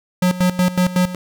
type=tone with tremolo; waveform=square; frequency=181.2 Hz; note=F#3; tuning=36 cents flat; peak=-13 dBFS; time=0.22-1.15 s; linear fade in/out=5 ms; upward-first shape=square; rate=5.4 Hz; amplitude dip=80%; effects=none